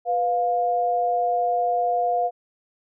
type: tone pair together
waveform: sine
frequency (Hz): 493.9 / 704.8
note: B4 / F5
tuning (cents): 0 / +16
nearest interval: tritone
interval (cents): 616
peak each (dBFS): -26 / -20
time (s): 0.05-2.31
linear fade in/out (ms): 50
effects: none